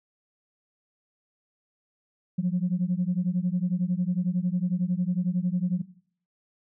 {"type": "beating tone pair", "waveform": "sine", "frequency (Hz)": [174.61, 185.61], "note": ["F3", "F#3"], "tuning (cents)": [0, 6], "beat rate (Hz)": 11, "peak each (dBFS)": -25, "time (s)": [2.38, 5.82], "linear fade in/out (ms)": 10, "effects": ["noise-tail reverb RT60 0.6 s tail -20 dB re dry", "tanh soft clip ceiling -17 dBFS"]}